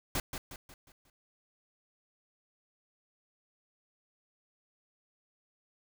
pink noise with echo, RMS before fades -32 dBFS, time 0.15-0.2 s, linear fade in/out 2 ms, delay 180 ms, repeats 5, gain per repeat -7 dB, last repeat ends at 1.1 s, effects none

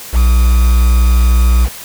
triangle tone with quantisation, 60 Hz, B1, 49 cents flat, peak -4 dBFS, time 0.12-1.69 s, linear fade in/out 50 ms, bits 4, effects white hiss -30 dBFS RMS until 1.84 s

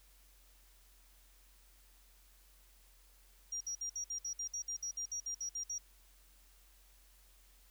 sine tone bursts, 5700 Hz, F8, 34 cents sharp, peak -37 dBFS, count 16, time 3.52-5.782 s, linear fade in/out 5 ms, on 87 ms, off 58 ms, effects added 45 Hz sine -63 dBFS peak until 7.7 s + white hiss -67 dBFS RMS until 7.7 s

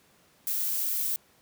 violet noise, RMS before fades -29 dBFS, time 0.47-1.16 s, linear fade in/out 0 ms, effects pink hiss -62 dBFS RMS until 1.41 s + high-pass 100 Hz 12 dB/octave

